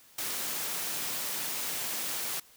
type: high-pass noise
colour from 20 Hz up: white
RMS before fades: -34 dBFS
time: 0.18-2.4 s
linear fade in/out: 5 ms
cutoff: 140 Hz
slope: 12 dB/octave
effects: white hiss -58 dBFS RMS until 2.56 s